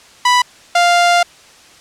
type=tone pair in turn; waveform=sawtooth; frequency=987.8 / 698.5 Hz; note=B5 / F5; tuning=0 / 0 cents; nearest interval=tritone; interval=600 cents; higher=first; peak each=-5 dBFS; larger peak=neither; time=0.25-0.42 / 0.75-1.23 s; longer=second; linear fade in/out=5 ms; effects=white hiss -43 dBFS RMS until 1.8 s + low-pass 7000 Hz 12 dB/octave